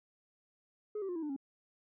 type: tone with pitch steps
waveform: sine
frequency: 422.3 / 387.3 / 355.1 / 325.6 / 298.6 / 273.8 Hz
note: G#4 / G4 / F4 / E4 / D4 / C#4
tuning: +29 / -21 / +29 / -21 / +29 / -21 cents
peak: -33 dBFS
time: 0.95-1.364 s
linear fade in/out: 5 ms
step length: 69 ms
effects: tanh soft clip ceiling -34 dBFS